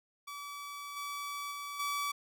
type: tone with level steps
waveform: sawtooth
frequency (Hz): 1148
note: D6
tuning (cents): -40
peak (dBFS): -38 / -34 / -36 / -29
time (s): 0.27-2.12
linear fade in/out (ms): 10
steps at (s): 0.96 / 1.51 / 1.79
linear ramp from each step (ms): 10
effects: none